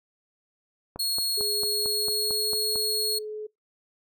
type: click train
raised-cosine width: 1 ms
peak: -23 dBFS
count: 9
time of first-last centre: 0.96-2.758 s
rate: 4.45 Hz
type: tone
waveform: sawtooth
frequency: 4318 Hz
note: C#8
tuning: 46 cents flat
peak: -22 dBFS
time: 0.99-3.19 s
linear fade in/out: 10 ms
type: tone with pitch glide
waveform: sine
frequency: 415.3 to 427.2 Hz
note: G#4 to G#4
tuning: 0 to +49 cents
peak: -32 dBFS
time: 1.37-3.47 s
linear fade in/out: 10 ms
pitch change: +49 cents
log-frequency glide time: 1.58-2.67 s
effects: noise-tail reverb RT60 0.2 s tail -26 dB re dry